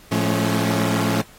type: tone cluster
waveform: sawtooth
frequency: 111 / 172.8 / 214.2 / 276.4 Hz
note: A2 / F3 / A3 / C#4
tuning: +16 / -18 / -46 / -5 cents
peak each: -20 dBFS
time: 0.11-1.22 s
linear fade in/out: 10 ms
effects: pink hiss -48 dBFS RMS until 1.38 s + AAC 48 kbps